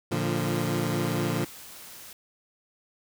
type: chord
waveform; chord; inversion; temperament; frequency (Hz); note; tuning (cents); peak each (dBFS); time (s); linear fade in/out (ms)
20% pulse; Bb major; none; equal with one note detuned; 114.94 / 146.83 / 174.61; Bb2 / D3 / F3; -24 / 0 / 0; -25; 0.11-1.45; 10
type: noise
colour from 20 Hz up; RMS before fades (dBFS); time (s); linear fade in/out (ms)
white; -45; 0.37-2.13; 2
effects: none